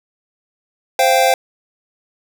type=chord; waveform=square; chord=C suspended fourth; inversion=none; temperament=equal with one note detuned; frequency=523.3 / 694.8 / 784 Hz; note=C5 / F5 / G5; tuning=0 / -9 / 0 cents; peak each=-16 dBFS; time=0.99-1.34 s; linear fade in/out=2 ms; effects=none